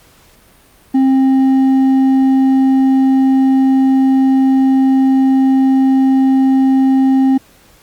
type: tone with hard clipping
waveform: sine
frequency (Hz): 265.6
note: C4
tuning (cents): +26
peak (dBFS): -9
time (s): 0.94-7.38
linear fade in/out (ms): 10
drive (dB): 4
effects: pink hiss -47 dBFS RMS until 7.82 s + Opus 48 kbps

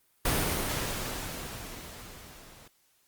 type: noise with level ramp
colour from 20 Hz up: pink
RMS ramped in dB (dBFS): -26 to -53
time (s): 0.25-2.68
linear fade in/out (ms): 5
effects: white hiss -68 dBFS RMS until 3.07 s + Opus 32 kbps

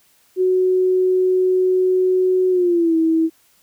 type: tone with pitch glide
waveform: sine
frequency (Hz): 370 to 324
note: F#4 to E4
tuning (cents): 0 to -30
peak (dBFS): -13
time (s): 0.36-3.3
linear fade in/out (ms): 50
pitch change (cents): -230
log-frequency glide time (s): 2.5-2.96
effects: white hiss -57 dBFS RMS until 3.62 s

